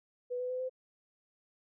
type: tone with pitch steps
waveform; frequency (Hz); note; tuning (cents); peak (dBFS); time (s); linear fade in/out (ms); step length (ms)
sine; 493.9 / 500.5 / 507.2 / 514; B4 / B4 / B4 / C5; 0 / +23 / +46 / -31; -33; 0.3-0.696; 20; 99
effects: none